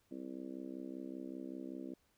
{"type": "harmonic tone", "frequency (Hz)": 65.2, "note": "C2", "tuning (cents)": -5, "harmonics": [3, 4, 5, 6, 7, 8, 9], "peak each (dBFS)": [-52, -46, -47, -56, -57, -60, -58], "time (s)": [0.11, 1.94], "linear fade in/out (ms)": 5, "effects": ["pink hiss -75 dBFS RMS until 2.17 s"]}